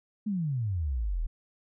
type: exponential sweep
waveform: sine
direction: down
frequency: 220 to 36.01 Hz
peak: -27 dBFS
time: 0.26-1.27 s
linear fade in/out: 10 ms
effects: none